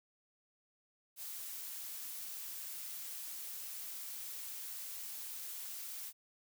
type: noise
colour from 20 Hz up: blue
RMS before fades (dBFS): -45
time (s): 1.16-6.13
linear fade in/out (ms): 50
effects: none